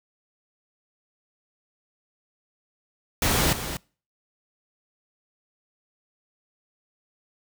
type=noise with echo; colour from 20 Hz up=pink; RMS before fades=-22 dBFS; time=3.22-3.53 s; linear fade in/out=2 ms; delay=240 ms; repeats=1; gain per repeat=-10 dB; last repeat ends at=3.77 s; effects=noise-tail reverb RT60 0.4 s tail -25 dB re dry